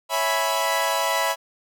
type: chord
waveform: sawtooth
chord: C# minor seventh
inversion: none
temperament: equal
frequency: 554.4 / 659.3 / 830.6 / 987.8 Hz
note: C#5 / E5 / G#5 / B5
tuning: 0 / 0 / 0 / 0 cents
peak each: -25 / -22 / -26 / -20 dBFS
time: 0.09-1.36 s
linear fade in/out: 50 ms
effects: none